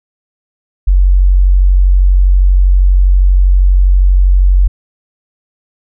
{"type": "tone", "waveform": "sine", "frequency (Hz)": 46.25, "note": "F#1", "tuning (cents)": 0, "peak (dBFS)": -4, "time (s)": [0.87, 4.68], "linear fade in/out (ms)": 10, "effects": []}